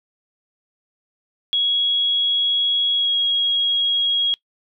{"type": "tone with pitch glide", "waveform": "sine", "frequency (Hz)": [3327, 3296], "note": ["G#7", "G#7"], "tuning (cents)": [2, -14], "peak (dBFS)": -16, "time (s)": [1.53, 4.34], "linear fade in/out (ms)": 0, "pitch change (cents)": -16, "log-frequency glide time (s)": [2.95, 3.13], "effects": ["noise-tail reverb RT60 0.1 s tail -23 dB re dry"]}